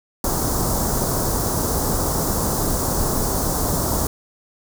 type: band-stop noise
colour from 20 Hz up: pink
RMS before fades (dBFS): -21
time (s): 0.24-4.07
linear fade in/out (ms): 2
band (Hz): 1200 to 5500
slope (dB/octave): 24
effects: none